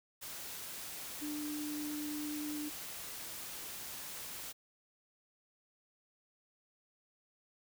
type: tone in noise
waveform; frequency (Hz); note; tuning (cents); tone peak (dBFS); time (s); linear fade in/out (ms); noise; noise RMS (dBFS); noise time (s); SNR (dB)
sine; 298.4; D4; +28; -38; 1.21-2.7; 20; white; -45; 0.21-4.53; +4
effects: none